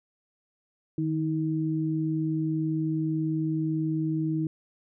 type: tone pair together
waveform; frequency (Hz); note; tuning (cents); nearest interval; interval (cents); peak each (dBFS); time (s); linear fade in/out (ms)
sine; 155.38 / 317.1; D#3 / D#4; -2 / +33; octave; 1235; -28 / -27; 0.98-4.47; 2
effects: none